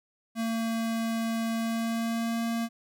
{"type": "tone with pitch glide", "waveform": "square", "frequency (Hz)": [227, 230.4], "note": ["A#3", "A#3"], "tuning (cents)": [-46, -20], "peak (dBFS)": -28, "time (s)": [0.35, 2.69], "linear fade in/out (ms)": 50, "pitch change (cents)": 26, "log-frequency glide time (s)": [1.56, 2.44], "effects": []}